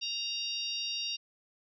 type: harmonic tone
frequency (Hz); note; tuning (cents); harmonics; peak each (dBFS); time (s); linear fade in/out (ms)
932.3; A#5; 0; 3 / 4 / 5 / 6; -37 / -38 / -39 / -40; 0.01-1.17; 20
effects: none